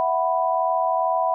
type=chord; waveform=sine; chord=E suspended second; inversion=none; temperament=just; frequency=659.3 / 741.7 / 988.9 Hz; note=E5 / F#5 / B5; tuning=0 / +4 / +2 cents; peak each=-23 dBFS; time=0-1.34 s; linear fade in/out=0 ms; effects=none